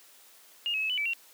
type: tone with pitch steps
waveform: sine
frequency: 2839 / 2568 / 2588 / 2989 / 2308 / 2743 Hz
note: F7 / E7 / E7 / F#7 / D7 / F7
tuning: +28 / -46 / -32 / +17 / -31 / -32 cents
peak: -27 dBFS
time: 0.66-1.134 s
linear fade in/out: 0 ms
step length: 79 ms
effects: white hiss -56 dBFS RMS until 1.33 s + high-pass 300 Hz 12 dB/octave